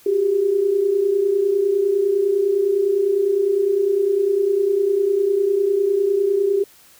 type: tone pair together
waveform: sine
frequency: 370.7 / 400.6 Hz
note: F#4 / G4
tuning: +3 / +38 cents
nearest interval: minor second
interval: 135 cents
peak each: -22 / -16 dBFS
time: 0.06-6.64 s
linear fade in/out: 5 ms
effects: white hiss -50 dBFS RMS until 6.99 s